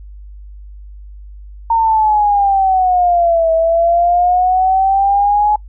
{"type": "exponential two-way sweep", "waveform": "sine", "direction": "down then up", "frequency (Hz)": [921, 649, 846], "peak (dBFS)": -9, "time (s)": [1.7, 5.56], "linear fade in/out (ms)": 5, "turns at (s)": 3.52, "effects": ["noise-tail reverb RT60 0.1 s tail -23 dB re dry", "added 50 Hz sine -31 dBFS peak until 5.68 s"]}